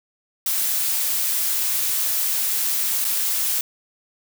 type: noise with dropouts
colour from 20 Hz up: blue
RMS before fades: -22 dBFS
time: 0.46-3.61 s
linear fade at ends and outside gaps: 2 ms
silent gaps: 3.045-3.049 s
effects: none